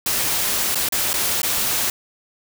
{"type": "noise with dropouts", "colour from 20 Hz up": "white", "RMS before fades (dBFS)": -21, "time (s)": [0.06, 1.9], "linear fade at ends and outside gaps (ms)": 2, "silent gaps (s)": [[0.747, 0.755], [0.888, 0.923], [1.132, 1.139], [1.418, 1.431]], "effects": []}